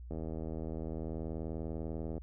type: click train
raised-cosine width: 2 ms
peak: -27 dBFS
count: 167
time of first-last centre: 0.11-2.18 s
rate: 80.2 Hz
effects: added 60 Hz sine -44 dBFS peak until 2.22 s